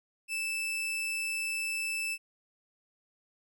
40% pulse tone, 2637 Hz, E7, in tune, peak -30 dBFS, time 0.28-2.18 s, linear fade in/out 50 ms, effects none

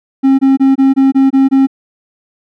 triangle tone bursts, 269 Hz, C4, 48 cents sharp, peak -3 dBFS, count 8, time 0.23-1.671 s, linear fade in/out 20 ms, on 160 ms, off 23 ms, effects none

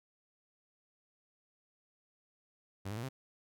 sawtooth tone with pitch steps, 97.8 / 105.9 / 116.8 / 132.6 Hz, G2 / G#2 / A#2 / C3, -4 / +34 / +4 / +23 cents, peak -34 dBFS, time 2.85-3.09 s, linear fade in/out 10 ms, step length 60 ms, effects none

